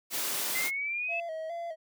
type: noise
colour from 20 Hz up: white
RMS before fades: -32 dBFS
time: 0.1-0.71 s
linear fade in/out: 50 ms
type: exponential sweep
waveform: sine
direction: up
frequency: 2042 to 2637 Hz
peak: -30 dBFS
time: 0.55-1.2 s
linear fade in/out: 2 ms
type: tone with vibrato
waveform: triangle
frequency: 659.3 Hz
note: E5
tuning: in tune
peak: -32 dBFS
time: 1.08-1.76 s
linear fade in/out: 50 ms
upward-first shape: square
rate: 2.4 Hz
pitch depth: 57 cents each way
effects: high-pass 200 Hz 12 dB/octave